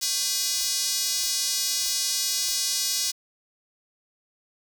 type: tone with high-pass filter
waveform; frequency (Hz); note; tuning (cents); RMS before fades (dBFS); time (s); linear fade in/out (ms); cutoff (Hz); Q
square; 224.6; A3; +36; -26; 0.01-3.12; 20; 5100; 2
effects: 7-bit